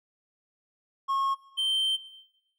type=tone pair in turn; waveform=triangle; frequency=1088 / 3120 Hz; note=C#6 / G7; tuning=-33 / -9 cents; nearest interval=octave + tritone; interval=1824 cents; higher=second; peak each=-23 dBFS; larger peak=neither; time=1.08-1.35 / 1.57-1.97 s; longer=second; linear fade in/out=20 ms; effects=noise-tail reverb RT60 1.0 s tail -17 dB re dry